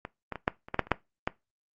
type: clicks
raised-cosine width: 0.5 ms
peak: -21 / -18 / -21 / -8 / -28 / -15 / -7 / -29 / -6 / -11 dBFS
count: 10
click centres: 0.051 / 0.323 / 0.357 / 0.479 / 0.685 / 0.744 / 0.793 / 0.87 / 0.917 / 1.275 s
effects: noise-tail reverb RT60 0.2 s tail -19 dB re dry + Opus 48 kbps